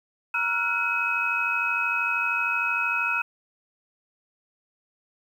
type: tone cluster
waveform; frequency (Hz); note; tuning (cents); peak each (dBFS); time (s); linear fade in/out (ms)
sine; 943 / 1360 / 1453 / 2548; A#5 / F6 / F#6 / D#7; +20 / -46 / -32 / +41; -33 / -29 / -29 / -25; 0.34-3.22; 5
effects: 9-bit